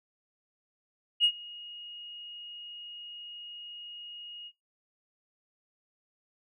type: tone with ADSR envelope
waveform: sine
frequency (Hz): 2873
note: F7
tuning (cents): +48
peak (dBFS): -17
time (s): 1.2-4.52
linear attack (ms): 44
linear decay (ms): 70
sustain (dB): -24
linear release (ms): 54
effects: noise-tail reverb RT60 0.2 s tail -21 dB re dry + tanh soft clip ceiling -14 dBFS